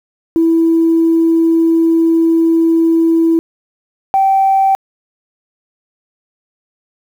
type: tone pair in turn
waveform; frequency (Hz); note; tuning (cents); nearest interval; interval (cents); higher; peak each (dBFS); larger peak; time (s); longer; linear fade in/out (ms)
sine; 329.2 / 775.8; E4 / G5; -2 / -18; octave + minor third; 1484; second; -7; neither; 0.36-3.39 / 4.14-4.75; first; 0
effects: tanh soft clip ceiling -3 dBFS + 7-bit